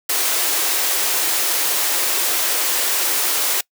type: high-pass noise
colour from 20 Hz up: white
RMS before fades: -19 dBFS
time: 0.09-3.61 s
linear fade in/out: 5 ms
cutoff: 300 Hz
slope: 48 dB/octave
effects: noise-tail reverb RT60 0.1 s tail -24 dB re dry